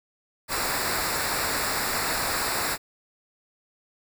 pink noise with comb filter, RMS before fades -27 dBFS, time 0.48-2.78 s, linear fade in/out 50 ms, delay 0.32 ms, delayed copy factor -0.75, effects none

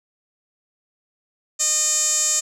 sawtooth tone with band-pass filter, 612 Hz, D#5, 29 cents flat, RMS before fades -20 dBFS, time 1.59-2.41 s, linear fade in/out 20 ms, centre 7100 Hz, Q 9.3, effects none

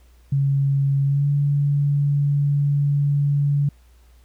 sine tone with pitch glide, 138.59 to 143.06 Hz, C#3 to D3, 0 to -45 cents, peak -16 dBFS, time 0.32-3.69 s, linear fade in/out 5 ms, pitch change +55 cents, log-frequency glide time 1.04-1.27 s, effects added 60 Hz sine -49 dBFS peak until 4.24 s + pink hiss -61 dBFS RMS until 4.24 s

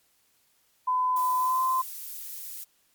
sine tone with pitch glide, 1010 to 1034.8 Hz, B5 to C6, +39 to -19 cents, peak -22 dBFS, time 0.87-1.82 s, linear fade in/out 10 ms, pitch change +42 cents, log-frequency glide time 1.39-1.62 s
violet noise, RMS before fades -38 dBFS, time 1.16-2.64 s, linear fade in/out 5 ms
effects white hiss -67 dBFS RMS until 2.94 s + MP3 96 kbps

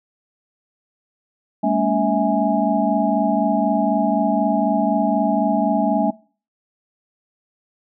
sine tone cluster, 204.1 / 228.1 / 282.7 / 650 / 828 Hz, G#3 / A#3 / C#4 / E5 / G#5, -30 / -37 / +34 / -24 / -5 cents, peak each -22 dBFS, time 1.63-6.11 s, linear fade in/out 10 ms, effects noise-tail reverb RT60 0.4 s tail -22 dB re dry

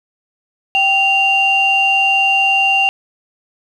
sine tone pair together, 779.5 / 2778 Hz, G5 / F7, -10 / -10 cents, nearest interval octave + minor seventh, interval 2200 cents, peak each -15 / -11 dBFS, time 0.75-2.89 s, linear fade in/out 0 ms, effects tanh soft clip ceiling -4 dBFS + 8-bit

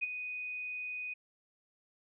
sine tone with ADSR envelope, 2489 Hz, D#7, in tune, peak -28 dBFS, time 0.01-1.14 s, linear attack 24 ms, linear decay 22 ms, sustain -9 dB, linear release 10 ms, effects none

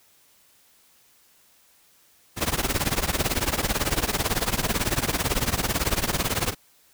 pink noise with tremolo, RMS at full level -21 dBFS, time 2.36-6.55 s, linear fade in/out 50 ms, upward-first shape triangle, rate 18 Hz, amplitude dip 95%, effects white hiss -59 dBFS RMS until 6.93 s

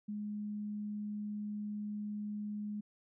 sine tone, 208.7 Hz, G#3, 9 cents sharp, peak -37 dBFS, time 0.08-2.81 s, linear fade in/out 10 ms, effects none

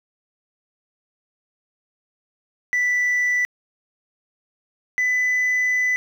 sine tone pair in turn, 1975.5 / 1999.6 Hz, B6 / B6, 0 / +21 cents, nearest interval unison, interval 21 cents, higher second, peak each -15 dBFS, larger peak neither, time 2.73-3.45 / 4.98-5.96 s, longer second, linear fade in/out 0 ms, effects tanh soft clip ceiling -16 dBFS + 8-bit

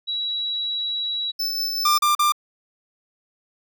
sine tone, 3896 Hz, B7, 24 cents flat, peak -23 dBFS, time 0.07-1.32 s, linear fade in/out 20 ms
square tone with tremolo, 5274 Hz, E8, in tune, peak -22 dBFS, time 1.39-1.99 s, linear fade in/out 10 ms, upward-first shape sine, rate 5.3 Hz, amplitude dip 30%
45% pulse tone bursts, 1191 Hz, D6, 24 cents sharp, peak -16 dBFS, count 3, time 1.85-2.322 s, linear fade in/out 5 ms, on 130 ms, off 41 ms
effects none

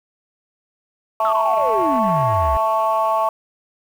sine chord, A major, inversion second, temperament equal, 659.3 / 880 / 1108.7 Hz, E5 / A5 / C#6, 0 / 0 / 0 cents, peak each -19 dBFS, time 1.2-3.29 s, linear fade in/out 2 ms
sine exponential sweep, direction down, 1366 to 59.4 Hz, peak -19 dBFS, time 1.25-2.57 s, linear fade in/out 0 ms
effects tanh soft clip ceiling -9 dBFS + 7-bit

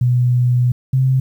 sine tone pair in turn, 123.47 / 131.19 Hz, B2 / C3, 0 / +5 cents, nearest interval minor second, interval 105 cents, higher second, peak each -11 dBFS, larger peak neither, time 0.01-0.72 / 0.93-1.2 s, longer first, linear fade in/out 5 ms, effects 8-bit

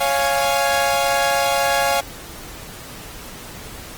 sawtooth chord, Db major, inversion none, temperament equal, 554.4 / 698.5 / 830.6 Hz, Db5 / F5 / Ab5, 0 / 0 / 0 cents, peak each -17 dBFS, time 0-2.01 s, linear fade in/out 10 ms, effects pink hiss -36 dBFS RMS until 3.97 s + Opus 24 kbps

